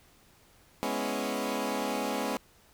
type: chord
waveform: 15% pulse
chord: C# minor seventh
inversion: second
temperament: equal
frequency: 207.7 / 246.9 / 277.2 / 329.6 Hz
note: G#3 / B3 / C#4 / E4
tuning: 0 / 0 / 0 / 0 cents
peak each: -29 / -28 / -28 / -34 dBFS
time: 0.83-2.37 s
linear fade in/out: 0 ms
effects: pink hiss -61 dBFS RMS until 2.73 s